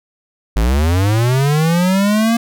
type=linear sweep; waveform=square; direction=up; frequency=50 to 234.6 Hz; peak=-12 dBFS; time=0.56-2.37 s; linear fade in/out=5 ms; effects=none